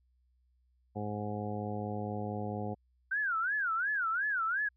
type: harmonic tone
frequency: 104.4 Hz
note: G#2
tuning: 10 cents sharp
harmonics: 1 / 2 / 3 / 4 / 5 / 6 / 7 / 8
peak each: -39 / -39 / -45 / -43 / -43 / -53 / -42 / -48 dBFS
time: 0.95-2.75 s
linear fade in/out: 20 ms
type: tone with vibrato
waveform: sine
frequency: 1500 Hz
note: F#6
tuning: 23 cents sharp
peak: -29 dBFS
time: 3.11-4.69 s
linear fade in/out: 10 ms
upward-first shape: sine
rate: 2.8 Hz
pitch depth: 240 cents each way
effects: added 62 Hz sine -68 dBFS peak until 4.76 s